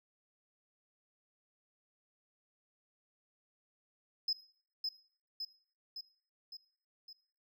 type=tone with echo; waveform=triangle; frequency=5100 Hz; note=D#8; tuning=42 cents sharp; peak=-28 dBFS; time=4.28-4.33 s; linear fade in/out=5 ms; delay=560 ms; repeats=5; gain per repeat=-4 dB; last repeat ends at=7.13 s; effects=noise-tail reverb RT60 0.5 s tail -18 dB re dry + tanh soft clip ceiling -26 dBFS